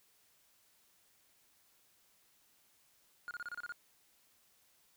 triangle tone bursts, 1430 Hz, F6, 41 cents sharp, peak -38 dBFS, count 8, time 3.28-3.722 s, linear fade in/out 0 ms, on 29 ms, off 30 ms, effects white hiss -70 dBFS RMS until 4.96 s

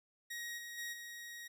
sawtooth tone with level steps, 1889 Hz, A#6, 22 cents sharp, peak -38 / -42 / -37 / -43 dBFS, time 0.3-1.48 s, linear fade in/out 10 ms, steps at 0.57 / 0.77 / 0.92 s, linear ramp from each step 20 ms, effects none

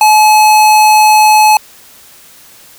square tone, 856 Hz, A5, 48 cents flat, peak -4 dBFS, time 0.01-1.57 s, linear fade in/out 2 ms, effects white hiss -39 dBFS RMS until 2.78 s

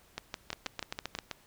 two click trains, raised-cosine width 0.2 ms, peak -17 / -18 dBFS, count 6 / 8, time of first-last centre 0.53-1.188 / 0.18-1.313 s, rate 7.6 / 6.18 Hz, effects pink hiss -62 dBFS RMS until 1.46 s

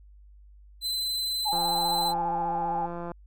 40% pulse tone, 4044 Hz, B7, 40 cents sharp, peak -26 dBFS, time 0.81-2.14 s, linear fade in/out 50 ms
sine tone with vibrato, 830.6 Hz, G#5, in tune, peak -26 dBFS, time 1.45-2.87 s, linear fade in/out 20 ms, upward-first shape square, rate 15 Hz, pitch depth 48 cents each way
click train, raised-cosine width 1 ms, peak -23 dBFS, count 274, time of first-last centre 1.53-3.117 s, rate 172 Hz
effects added 50 Hz sine -49 dBFS peak until 3.26 s

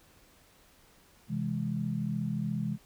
sine chord, C augmented, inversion none, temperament equal, 130.81 / 164.81 / 207.7 Hz, C3 / E3 / G#3, 0 / 0 / 0 cents, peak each -35 / -34 / -33 dBFS, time 1.28-2.78 s, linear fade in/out 50 ms, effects pink hiss -61 dBFS RMS until 2.85 s

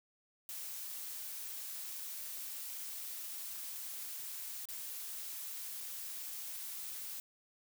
blue noise with dropouts, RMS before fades -44 dBFS, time 0.49-7.2 s, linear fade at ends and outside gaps 1 ms, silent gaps 4.655-4.687 s, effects none

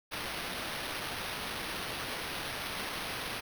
violet noise with sample-and-hold, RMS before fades -38 dBFS, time 0.11-3.41 s, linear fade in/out 20 ms, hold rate 7350 Hz, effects none

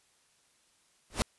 pink noise with exponential growth, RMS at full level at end -23 dBFS, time 1.1-1.22 s, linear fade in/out 0 ms, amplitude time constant 26 ms, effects white hiss -68 dBFS RMS until 1.38 s + resampled to 24000 Hz

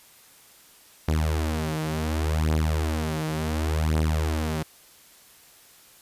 sawtooth beating tone pair, 77.78 / 78.47 Hz, D#2 / D#2, 0 / +15 cents, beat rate 0.69 Hz, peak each -22 dBFS, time 1.08-4.63 s, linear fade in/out 5 ms, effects white hiss -53 dBFS RMS until 6.01 s + resampled to 32000 Hz

